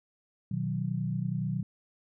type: chord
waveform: sine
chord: B major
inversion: none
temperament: equal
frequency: 123.47 / 155.56 / 185 Hz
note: B2 / D#3 / F#3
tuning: 0 / 0 / 0 cents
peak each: -33 dBFS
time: 0.51-1.63 s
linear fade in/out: 5 ms
effects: none